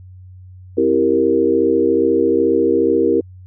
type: chord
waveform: sine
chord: C dominant seventh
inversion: none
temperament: equal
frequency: 261.6 / 329.6 / 392 / 466.2 Hz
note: C4 / E4 / G4 / Bb4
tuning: 0 / 0 / 0 / 0 cents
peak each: -21 / -17 / -17 / -16 dBFS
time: 0.77-3.21 s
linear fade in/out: 10 ms
effects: added 92 Hz sine -36 dBFS peak until 3.46 s